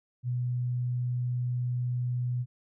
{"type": "tone", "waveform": "sine", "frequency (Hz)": 123.47, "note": "B2", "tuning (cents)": 0, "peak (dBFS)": -27, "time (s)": [0.23, 2.46], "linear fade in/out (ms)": 50, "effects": []}